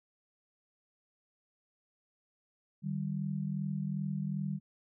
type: tone pair together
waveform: sine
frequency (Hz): 151.3 / 193.9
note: D#3 / G3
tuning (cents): -48 / -19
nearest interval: major third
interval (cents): 429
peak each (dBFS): -35 / -35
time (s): 2.82-4.6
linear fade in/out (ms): 50
effects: none